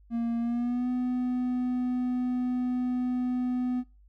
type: tone with pitch glide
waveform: triangle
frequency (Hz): 233.1 to 249.8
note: A#3 to B3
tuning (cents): 0 to +20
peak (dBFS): -24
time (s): 0.1-3.84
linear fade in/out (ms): 50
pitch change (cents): +120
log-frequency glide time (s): 0.39-0.89
effects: noise-tail reverb RT60 0.3 s tail -23 dB re dry + added 50 Hz sine -54 dBFS peak until 4.08 s